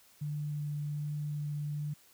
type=tone with vibrato; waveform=sine; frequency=147.9 Hz; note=D3; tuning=13 cents sharp; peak=-33 dBFS; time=0.21-1.94 s; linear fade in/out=10 ms; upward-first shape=sine; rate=1.3 Hz; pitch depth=8 cents each way; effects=white hiss -62 dBFS RMS until 2.13 s